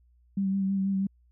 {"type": "tone with vibrato", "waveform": "sine", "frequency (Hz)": 194.3, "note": "G3", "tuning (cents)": -15, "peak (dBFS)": -24, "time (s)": [0.37, 1.07], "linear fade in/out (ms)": 5, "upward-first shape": "sine", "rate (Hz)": 6.2, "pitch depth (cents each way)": 24, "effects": ["added 60 Hz sine -59 dBFS peak until 1.31 s"]}